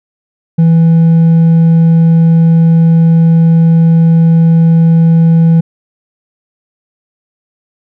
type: tone with hard clipping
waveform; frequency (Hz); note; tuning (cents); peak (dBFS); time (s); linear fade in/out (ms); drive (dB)
sine; 164.81; E3; 0; -4; 0.58-5.61; 10; 2
effects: none